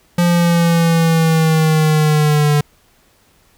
square linear sweep, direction down, 174.61 to 146.83 Hz, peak -11 dBFS, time 0.18-2.61 s, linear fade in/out 5 ms, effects pink hiss -54 dBFS RMS until 3.57 s

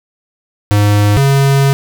square tone pair in turn, 103.3 / 137.89 Hz, G#2 / C#3, -9 / -9 cents, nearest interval perfect fourth, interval 500 cents, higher second, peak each -8 dBFS, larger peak neither, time 0.71-1.17 / 1.17-1.73 s, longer second, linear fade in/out 0 ms, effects none

